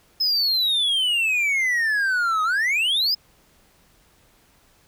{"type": "exponential two-way sweep", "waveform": "triangle", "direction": "down then up", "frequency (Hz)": [5170, 1244.5, 5170], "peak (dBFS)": -17, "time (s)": [0.2, 3.15], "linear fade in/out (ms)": 10, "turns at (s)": 2.43, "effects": ["pink hiss -58 dBFS RMS until 4.87 s"]}